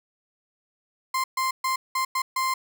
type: tone bursts at uneven times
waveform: 35% pulse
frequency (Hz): 1046.5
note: C6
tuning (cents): 0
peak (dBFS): -21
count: 6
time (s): 1.14-1.24 / 1.37-1.51 / 1.64-1.76 / 1.95-2.05 / 2.15-2.22 / 2.36-2.54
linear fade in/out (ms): 5
effects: none